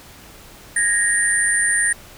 sine tone cluster, 1675 / 1862 / 9100 Hz, G#6 / A#6 / C#9, +14 / -2 / +44 cents, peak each -24 / -19 / -18 dBFS, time 0.76-1.93 s, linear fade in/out 5 ms, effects pink hiss -43 dBFS RMS until 2.17 s

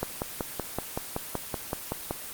click train, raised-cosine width 1 ms, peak -14 dBFS, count 12, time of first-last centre 0.03-2.109 s, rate 5.29 Hz, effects white hiss -39 dBFS RMS until 2.33 s + Opus 24 kbps

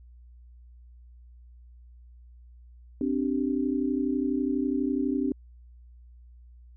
sine chord, C suspended second, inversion none, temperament equal with one note detuned, 261.6 / 293.7 / 389.5 Hz, C4 / D4 / G4, 0 / 0 / -11 cents, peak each -27 / -28 / -33 dBFS, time 3.01-5.32 s, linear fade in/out 2 ms, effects added 60 Hz sine -48 dBFS peak until 6.76 s

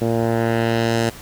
10% pulse tone with low-pass filter sweep, 115.1 Hz, A#2, 22 cents flat, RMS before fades -19 dBFS, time 0.01-1.1 s, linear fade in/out 10 ms, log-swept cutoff 530 to 9900 Hz, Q 0.9, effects pink hiss -39 dBFS RMS until 1.21 s

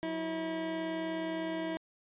25% pulse tone pair together, 181.4 / 323.2 Hz, F#3 / E4, -34 / -34 cents, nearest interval minor seventh, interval 1000 cents, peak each -40 / -30 dBFS, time 0.03-1.77 s, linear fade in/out 0 ms, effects resampled to 8000 Hz

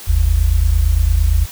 sine tone pair together, 49.2 / 78 Hz, G1 / D#2, +7 / +5 cents, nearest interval minor sixth, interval 798 cents, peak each -13 dBFS, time 0.07-1.46 s, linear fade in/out 20 ms, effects white hiss -34 dBFS RMS until 1.51 s

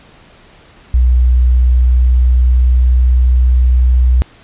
sine tone with pitch glide, 61.74 to 62.31 Hz, B1 to B1, 0 to +16 cents, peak -6 dBFS, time 0.94-4.22 s, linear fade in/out 0 ms, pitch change +16 cents, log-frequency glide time 1.06-3.12 s, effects pink hiss -43 dBFS RMS until 4.43 s + resampled to 8000 Hz

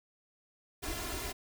pink noise with comb filter, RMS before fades -38 dBFS, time 0.82-1.33 s, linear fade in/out 20 ms, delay 2.9 ms, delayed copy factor +1, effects none

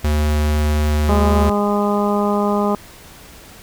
square tone, 75.3 Hz, D2, 44 cents sharp, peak -15 dBFS, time 0.04-1.5 s, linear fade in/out 5 ms
harmonic tone, 205.2 Hz, G#3, 21 cents flat, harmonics 1 / 2 / 3 / 4 / 5 / 6, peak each -18 / -21 / -23 / -24 / -25 / -26 dBFS, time 1.09-2.75 s, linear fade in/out 0 ms
effects pink hiss -41 dBFS RMS until 3.62 s

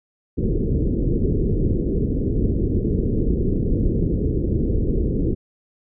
pink low-pass noise, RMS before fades -20 dBFS, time 0.37-5.35 s, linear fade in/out 20 ms, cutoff 450 Hz, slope 48 dB/octave, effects none

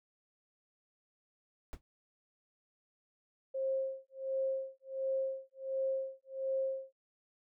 brown noise with exponential decay, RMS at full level -36 dBFS, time 1.73-1.81 s, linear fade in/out 0 ms, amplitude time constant 16 ms
sine tone with tremolo, 533 Hz, C5, 32 cents sharp, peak -30 dBFS, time 3.54-6.94 s, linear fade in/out 10 ms, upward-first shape sine, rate 1.4 Hz, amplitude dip 100%
effects none

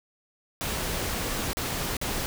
pink noise with dropouts, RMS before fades -30 dBFS, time 0.61-2.26 s, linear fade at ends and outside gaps 0 ms, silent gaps 1.532-1.57 / 1.968-2.014 s, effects none

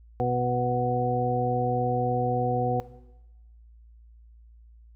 harmonic tone, 123.47 Hz, B2, in tune, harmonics 1 / 2 / 3 / 4 / 6, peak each -29 / -32 / -34 / -27 / -27 dBFS, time 0.2-2.8 s, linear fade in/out 0 ms, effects noise-tail reverb RT60 1.0 s tail -17 dB re dry + added 57 Hz sine -49 dBFS peak until 4.95 s

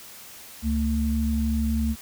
sine tone pair together, 70.6 / 224.1 Hz, C#2 / A3, +32 / +32 cents, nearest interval octave + minor sixth, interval 2000 cents, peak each -24 dBFS, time 0.62-1.96 s, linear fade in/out 50 ms, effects white hiss -44 dBFS RMS until 2.01 s

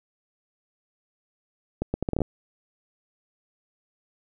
accelerating click train, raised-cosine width 2 ms, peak -12 dBFS, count 9, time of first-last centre 1.82-2.218 s, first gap 120 ms, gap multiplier 0.72, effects none

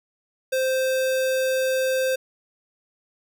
square tone, 522 Hz, C5, 4 cents flat, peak -21 dBFS, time 0.52-2.16 s, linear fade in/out 10 ms, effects none

